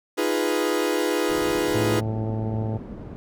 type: chord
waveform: 40% pulse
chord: F half-diminished seventh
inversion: third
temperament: equal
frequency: 311.1 / 349.2 / 415.3 / 493.9 Hz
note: Eb4 / F4 / Ab4 / Cb5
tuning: 0 / 0 / 0 / 0 cents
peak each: -26 dBFS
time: 0.17-2.01 s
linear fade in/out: 20 ms
type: low-pass noise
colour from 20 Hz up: white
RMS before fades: -37 dBFS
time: 1.29-3.16 s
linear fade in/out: 0 ms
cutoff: 290 Hz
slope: 12 dB/octave
type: harmonic tone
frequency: 110 Hz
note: A2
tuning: in tune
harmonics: 1 / 2 / 3 / 4 / 5 / 6 / 7 / 8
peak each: -25 / -31 / -35 / -37 / -39 / -41 / -42 / -43 dBFS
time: 1.74-2.78 s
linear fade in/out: 10 ms
effects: none